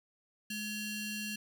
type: ring-modulated tone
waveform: sawtooth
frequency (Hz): 1481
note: F#6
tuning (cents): +1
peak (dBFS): -30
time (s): 0.5-1.36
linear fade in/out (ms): 5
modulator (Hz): 1270
effects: none

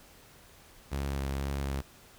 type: tone with vibrato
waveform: sawtooth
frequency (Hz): 68.8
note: C#2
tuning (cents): -12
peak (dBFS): -27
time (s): 0.91-1.82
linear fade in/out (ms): 20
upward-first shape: sine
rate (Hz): 2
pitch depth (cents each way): 18
effects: pink hiss -56 dBFS RMS until 2.18 s

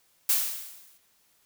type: noise with exponential decay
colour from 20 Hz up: blue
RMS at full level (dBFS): -21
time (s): 0.29-0.98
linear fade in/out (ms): 5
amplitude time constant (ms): 150
effects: white hiss -66 dBFS RMS until 1.45 s

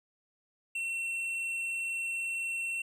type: tone with hard clipping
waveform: triangle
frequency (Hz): 2711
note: E7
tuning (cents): +48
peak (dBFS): -33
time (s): 0.75-2.82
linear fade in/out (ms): 5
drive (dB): 9
effects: none

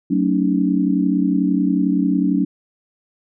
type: chord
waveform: sine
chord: D# half-diminished seventh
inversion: first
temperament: just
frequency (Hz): 186.68 / 224 / 280 / 311.1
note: F#3 / A3 / C#4 / D#4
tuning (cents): +16 / +31 / +18 / 0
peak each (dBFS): -19 / -23 / -18 / -23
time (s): 0.1-2.45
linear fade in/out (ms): 10
effects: none

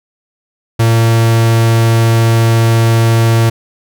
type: tone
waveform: 45% pulse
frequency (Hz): 114.3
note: A#2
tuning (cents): -34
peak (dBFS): -7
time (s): 0.79-3.5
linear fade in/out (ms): 10
effects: none

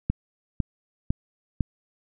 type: click train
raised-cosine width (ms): 5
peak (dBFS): -10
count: 4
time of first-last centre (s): 0.1-1.608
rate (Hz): 1.99
effects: none

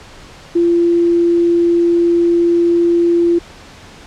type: tone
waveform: sine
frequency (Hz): 342.5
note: F4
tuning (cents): -34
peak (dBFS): -9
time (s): 0.55-3.39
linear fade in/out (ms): 10
effects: pink hiss -38 dBFS RMS until 4.06 s + low-pass 6000 Hz 12 dB/octave

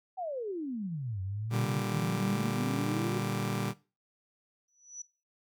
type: exponential two-way sweep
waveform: sine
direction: down then up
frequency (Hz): 776 to 92.5 to 373.9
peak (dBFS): -33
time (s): 0.17-3.2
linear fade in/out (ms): 20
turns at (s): 1.21
type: chord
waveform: sawtooth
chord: G minor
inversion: first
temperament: just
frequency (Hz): 117.6 / 147 / 196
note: Bb2 / D3 / G3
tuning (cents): +16 / +2 / 0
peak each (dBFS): -31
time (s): 1.5-3.74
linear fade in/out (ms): 50
type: tone with exponential growth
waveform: sine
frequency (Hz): 5920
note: F#8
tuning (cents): 0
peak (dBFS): -36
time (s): 4.68-5.02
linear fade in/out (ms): 5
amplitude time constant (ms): 73
effects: noise-tail reverb RT60 0.3 s tail -18 dB re dry

